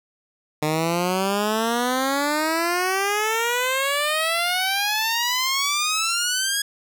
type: exponential sweep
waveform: 10% pulse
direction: up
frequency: 150.7 to 1669 Hz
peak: -12 dBFS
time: 0.62-6.62 s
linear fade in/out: 5 ms
effects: none